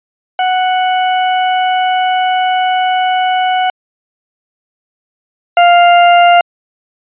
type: tone pair in turn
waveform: 40% pulse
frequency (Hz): 740 / 698.5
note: F#5 / F5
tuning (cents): 0 / 0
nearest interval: minor second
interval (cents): 100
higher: first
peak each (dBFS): -9 / -3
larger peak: second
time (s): 0.39-3.7 / 5.57-6.41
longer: first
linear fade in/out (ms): 2
effects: resampled to 8000 Hz